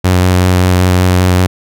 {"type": "tone with vibrato", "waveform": "sawtooth", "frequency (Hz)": 91.2, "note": "F#2", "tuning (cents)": -24, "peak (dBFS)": -3, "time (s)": [0.04, 1.47], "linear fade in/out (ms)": 10, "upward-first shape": "square", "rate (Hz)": 5.2, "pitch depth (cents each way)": 12, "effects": []}